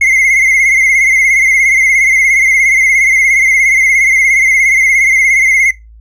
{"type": "tone with vibrato", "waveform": "triangle", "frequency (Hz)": 2111, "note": "C7", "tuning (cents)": 15, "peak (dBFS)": -4, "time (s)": [0.01, 5.71], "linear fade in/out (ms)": 5, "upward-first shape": "sine", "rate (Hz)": 17, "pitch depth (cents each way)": 64, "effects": ["noise-tail reverb RT60 0.2 s tail -20 dB re dry", "added 55 Hz sine -34 dBFS peak until 6 s"]}